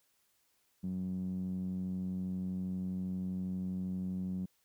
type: tone with low-pass filter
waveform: 5% pulse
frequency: 92.5 Hz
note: F#2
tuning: in tune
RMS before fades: -37 dBFS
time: 0.83-4.46 s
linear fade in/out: 10 ms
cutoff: 190 Hz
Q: 5.2
effects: white hiss -74 dBFS RMS until 4.64 s